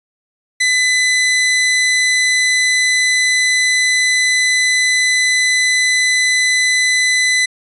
sawtooth tone, 2007 Hz, B6, 27 cents sharp, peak -8 dBFS, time 0.6-7.46 s, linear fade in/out 10 ms, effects resampled to 24000 Hz

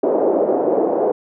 pink band-pass noise, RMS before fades -17 dBFS, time 0.03-1.12 s, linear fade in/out 5 ms, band 340 to 630 Hz, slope 24 dB/octave, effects none

